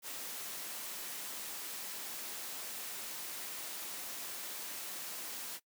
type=noise; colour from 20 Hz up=white; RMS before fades=-43 dBFS; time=0.02-5.6 s; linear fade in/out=50 ms; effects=noise-tail reverb RT60 0.1 s tail -20 dB re dry + high-pass 200 Hz 12 dB/octave